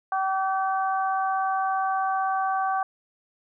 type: harmonic tone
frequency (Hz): 383.5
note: G4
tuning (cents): -38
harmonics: 2 / 3 / 4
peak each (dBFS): -24 / -28 / -33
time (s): 0.12-2.83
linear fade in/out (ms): 2
effects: none